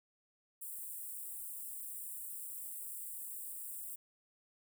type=high-pass noise; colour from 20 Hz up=white; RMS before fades=-45 dBFS; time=0.61-3.96 s; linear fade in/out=10 ms; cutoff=7800 Hz; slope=96 dB/octave; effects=none